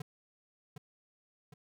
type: tone with echo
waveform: square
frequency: 146.83 Hz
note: D3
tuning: in tune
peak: -38 dBFS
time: 0-0.02 s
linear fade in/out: 5 ms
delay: 760 ms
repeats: 2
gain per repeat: -6 dB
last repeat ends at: 1.54 s
effects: none